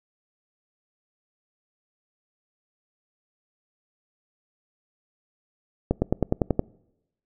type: accelerating click train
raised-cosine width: 2 ms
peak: -7 dBFS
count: 8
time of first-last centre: 5.91-6.594 s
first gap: 110 ms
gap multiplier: 0.96
effects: noise-tail reverb RT60 0.9 s tail -25 dB re dry